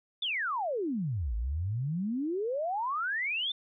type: exponential two-way sweep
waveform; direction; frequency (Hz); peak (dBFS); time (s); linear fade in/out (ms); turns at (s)
sine; down then up; 3618 to 51.91 to 3618; -29; 0.22-3.52; 5; 1.35
effects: none